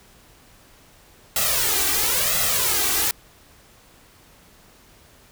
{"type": "noise with flanger", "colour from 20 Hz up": "white", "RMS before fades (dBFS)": -21, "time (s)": [1.36, 3.11], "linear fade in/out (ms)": 2, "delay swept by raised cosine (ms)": [1.5, 2.6], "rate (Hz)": 0.98, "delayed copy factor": 0.8, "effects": ["pink hiss -52 dBFS RMS until 5.31 s"]}